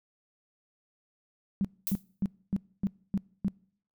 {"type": "tone bursts", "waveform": "sine", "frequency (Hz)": 196, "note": "G3", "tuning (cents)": 0, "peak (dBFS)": -24, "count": 7, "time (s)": [1.61, 3.482], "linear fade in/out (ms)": 0, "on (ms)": 36, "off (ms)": 270}
{"type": "noise with exponential decay", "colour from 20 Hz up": "violet", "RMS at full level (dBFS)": -28, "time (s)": [1.87, 2.03], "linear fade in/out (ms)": 0, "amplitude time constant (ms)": 33}
{"effects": ["noise-tail reverb RT60 0.6 s tail -25 dB re dry"]}